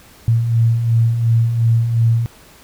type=beating tone pair; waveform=sine; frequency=112.9 / 115.7 Hz; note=A2 / A#2; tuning=+45 / -13 cents; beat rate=2.8 Hz; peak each=-21 / -12 dBFS; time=0.28-2.26 s; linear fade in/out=0 ms; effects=pink hiss -45 dBFS RMS until 2.63 s